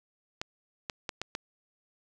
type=clicks; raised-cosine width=0.2 ms; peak=-16 dBFS; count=5; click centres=0.415 / 0.898 / 1.092 / 1.216 / 1.351 s; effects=none